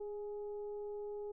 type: tone with frequency modulation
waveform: sine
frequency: 412.7 Hz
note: G#4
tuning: 11 cents flat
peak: -40 dBFS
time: 0-1.32 s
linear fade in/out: 10 ms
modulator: 424 Hz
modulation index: 0.36
effects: none